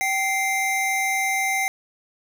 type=tone pair together; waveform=square; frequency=773.6 / 2093 Hz; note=G5 / C7; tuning=-23 / 0 cents; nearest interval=octave + perfect fourth; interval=1723 cents; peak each=-26 / -23 dBFS; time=0.01-1.68 s; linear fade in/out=0 ms; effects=none